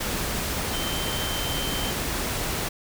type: tone in noise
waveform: sine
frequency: 3110 Hz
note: G7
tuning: 14 cents flat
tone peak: -32 dBFS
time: 0.73-1.91 s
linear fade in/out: 10 ms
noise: pink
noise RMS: -28 dBFS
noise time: 0-2.69 s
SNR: -7 dB
effects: none